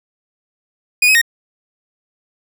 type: tone with pitch steps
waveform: 40% pulse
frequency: 2462 / 2543 / 1858 Hz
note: D#7 / D#7 / A#6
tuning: -19 / +37 / -6 cents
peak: -8 dBFS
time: 1.02-1.215 s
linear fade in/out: 5 ms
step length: 65 ms
effects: none